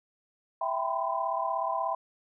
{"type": "chord", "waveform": "sine", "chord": "C major seventh", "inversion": "first", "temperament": "equal with one note detuned", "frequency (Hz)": [659.3, 784, 987.8, 1024.4], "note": ["E5", "G5", "B5", "C6"], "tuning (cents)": [0, 0, 0, -37], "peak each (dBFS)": -33, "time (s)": [0.61, 1.95], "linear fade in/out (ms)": 5, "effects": []}